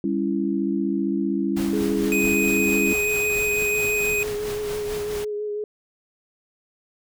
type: chord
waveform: sine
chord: C# diminished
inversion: second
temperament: just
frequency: 199.57 / 277.2 / 332.6 Hz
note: G3 / C#4 / E4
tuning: +31 / 0 / +16 cents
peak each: -25 dBFS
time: 0.04-2.93 s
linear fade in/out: 2 ms
type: noise with tremolo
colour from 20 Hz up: pink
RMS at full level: -33 dBFS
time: 1.56-5.25 s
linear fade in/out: 10 ms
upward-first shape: triangle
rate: 4.5 Hz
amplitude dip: 50%
type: tone with vibrato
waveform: sine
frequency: 418.4 Hz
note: G#4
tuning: 13 cents sharp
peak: -25 dBFS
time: 1.73-5.64 s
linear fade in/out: 2 ms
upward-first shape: sine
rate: 6 Hz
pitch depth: 21 cents each way
type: tone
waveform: square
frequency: 2499 Hz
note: D#7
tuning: 7 cents sharp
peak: -22 dBFS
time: 2.12-4.23 s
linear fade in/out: 0 ms
effects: none